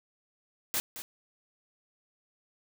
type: noise with echo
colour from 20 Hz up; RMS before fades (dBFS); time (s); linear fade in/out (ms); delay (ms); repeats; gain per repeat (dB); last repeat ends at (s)
white; -30; 0.74-0.8; 0; 220; 1; -11; 1.02
effects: none